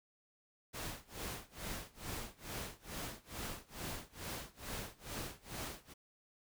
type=noise with tremolo; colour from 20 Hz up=pink; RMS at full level=-42 dBFS; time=0.73-5.94 s; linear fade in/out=20 ms; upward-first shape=sine; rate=2.3 Hz; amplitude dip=95%; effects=none